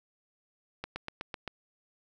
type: slowing click train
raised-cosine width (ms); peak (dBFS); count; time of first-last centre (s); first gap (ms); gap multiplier
0.3; -20; 6; 0.84-1.477; 120; 1.03
effects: none